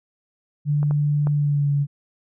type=tone with pitch glide; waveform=sine; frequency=146.83 to 142.9 Hz; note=D3 to D3; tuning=0 to -47 cents; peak=-17 dBFS; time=0.65-1.87 s; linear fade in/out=50 ms; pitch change=-47 cents; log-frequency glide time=1.33-1.7 s
type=clicks; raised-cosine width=1 ms; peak=-21 / -19 / -17 dBFS; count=3; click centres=0.83 / 0.91 / 1.271 s
effects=none